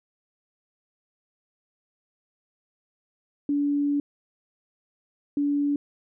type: tone pair in turn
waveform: sine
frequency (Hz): 287.4 / 287.4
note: D4 / D4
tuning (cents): -37 / -37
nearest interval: unison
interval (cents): 0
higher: neither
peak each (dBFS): -21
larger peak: neither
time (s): 3.49-4 / 5.37-5.76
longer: first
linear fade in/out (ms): 2
effects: none